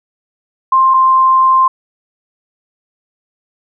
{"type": "tone pair in turn", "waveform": "sine", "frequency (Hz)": [1053, 1048.6], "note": ["C6", "C6"], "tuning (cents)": [11, 3], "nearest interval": "unison", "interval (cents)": 8, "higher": "first", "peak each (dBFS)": -6, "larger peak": "neither", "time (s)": [[0.72, 0.94], [0.94, 1.68]], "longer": "second", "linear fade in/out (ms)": 5, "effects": []}